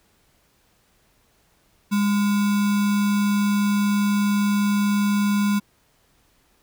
sine tone with sample-and-hold, 204 Hz, G#3, 31 cents flat, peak -17 dBFS, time 1.91-5.6 s, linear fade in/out 20 ms, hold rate 1225 Hz, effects pink hiss -62 dBFS RMS until 6.62 s

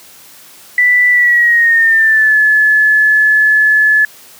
sine tone with pitch glide, 1975.5 to 1719.8 Hz, B6 to A6, 0 to -40 cents, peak -6 dBFS, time 0.78-4.05 s, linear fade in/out 2 ms, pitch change -240 cents, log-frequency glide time 1.1-2.37 s, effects white hiss -39 dBFS RMS until 4.39 s + high-pass 100 Hz 12 dB/octave

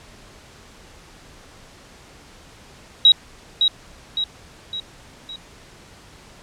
sine tone with echo, 3843 Hz, B7, 48 cents flat, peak -7 dBFS, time 3.05-3.12 s, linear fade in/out 2 ms, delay 560 ms, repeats 4, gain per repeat -6 dB, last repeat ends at 5.36 s, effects pink hiss -46 dBFS RMS until 6.42 s + low-pass 8000 Hz 12 dB/octave

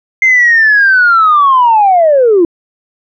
sine linear sweep, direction down, 2101 to 323.9 Hz, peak -3 dBFS, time 0.22-2.45 s, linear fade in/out 2 ms, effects tanh soft clip ceiling 0 dBFS

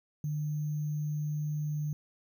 sine tone with sample-and-hold, 150.1 Hz, D3, 38 cents sharp, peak -30 dBFS, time 0.24-1.93 s, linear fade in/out 2 ms, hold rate 6300 Hz, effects none

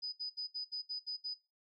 sine tone bursts, 4983 Hz, D#8, 2 cents sharp, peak -36 dBFS, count 8, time 0.02-1.348 s, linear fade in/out 20 ms, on 110 ms, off 64 ms, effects noise-tail reverb RT60 0.3 s tail -23 dB re dry + MP3 32 kbps

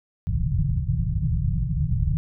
white low-pass noise, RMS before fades -23 dBFS, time 0.27-2.17 s, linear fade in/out 0 ms, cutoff 170 Hz, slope 96 dB/octave, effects none

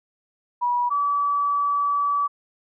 sine tone pair in turn, 970 / 1148.5 Hz, B5 / D6, -31 / -39 cents, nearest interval minor third, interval 292 cents, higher second, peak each -19 dBFS, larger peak neither, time 0.61-0.9 / 0.9-2.28 s, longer second, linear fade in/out 20 ms, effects none

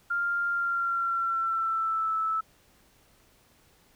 sine tone with pitch glide, 1396.9 to 1310.9 Hz, F6 to E6, 0 to -10 cents, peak -25 dBFS, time 0.1-2.41 s, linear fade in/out 10 ms, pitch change -110 cents, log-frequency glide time 0.49-2.15 s, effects pink hiss -62 dBFS RMS until 3.95 s

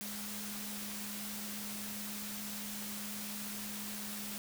sine tone in noise, 207.7 Hz, G#3, in tune, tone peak -45 dBFS, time 0.01-4.38 s, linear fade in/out 0 ms, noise white, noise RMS -43 dBFS, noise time 0.01-4.38 s, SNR -5 dB, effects none

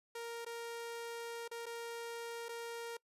sawtooth tone with dropouts, 466.2 Hz, A#4, in tune, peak -38 dBFS, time 0.15-2.97 s, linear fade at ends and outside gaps 5 ms, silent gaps 0.449-0.463 / 1.479-1.513 / 1.658-1.664 / 2.485-2.49 s, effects noise-tail reverb RT60 0.1 s tail -24 dB re dry + resampled to 32000 Hz

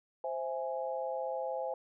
sine chord, C augmented, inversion none, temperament equal, 523.3 / 659.3 / 830.6 Hz, C5 / E5 / G#5, 0 / 0 / 0 cents, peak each -36 / -39 / -39 dBFS, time 0.24-1.74 s, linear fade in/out 2 ms, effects none

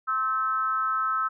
sine tone with frequency modulation, 1300 Hz, E6, 24 cents flat, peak -23 dBFS, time 0.07-1.29 s, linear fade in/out 20 ms, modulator 239 Hz, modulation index 0.55, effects none

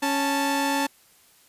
sawtooth tone pair together, 277.2 / 880 Hz, C#4 / A5, 0 / 0 cents, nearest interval octave + minor sixth, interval 2000 cents, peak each -21 dBFS, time 0.02-0.87 s, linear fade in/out 10 ms, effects white hiss -57 dBFS RMS until 1.48 s + resampled to 32000 Hz

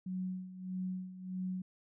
sine tone with tremolo, 185 Hz, F#3, in tune, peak -34 dBFS, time 0.06-1.62 s, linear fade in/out 5 ms, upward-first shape sine, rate 1.6 Hz, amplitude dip 75%, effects none

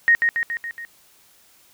sine tone with echo, 1864.7 Hz, A#6, in tune, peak -11 dBFS, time 0.08-0.15 s, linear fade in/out 0 ms, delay 140 ms, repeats 5, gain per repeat -4 dB, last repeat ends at 0.85 s, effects white hiss -55 dBFS RMS until 1.73 s

